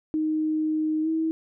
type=tone with pitch glide; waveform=sine; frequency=311.1 to 321 Hz; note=D#4 to E4; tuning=0 to -46 cents; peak=-22 dBFS; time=0.14-1.31 s; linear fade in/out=0 ms; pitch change=+54 cents; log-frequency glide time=1.02-1.08 s; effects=none